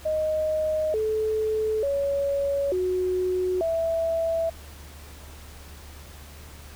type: tone with pitch steps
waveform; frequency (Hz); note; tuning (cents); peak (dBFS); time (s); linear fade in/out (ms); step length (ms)
sine; 622 / 434.6 / 560 / 367.2 / 659; D#5 / A4 / C#5 / F#4 / E5; -1 / -21 / +18 / -13 / -1; -22; 0.05-4.5; 10; 890
effects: added 73 Hz sine -43 dBFS peak until 6.75 s + pink hiss -47 dBFS RMS until 6.75 s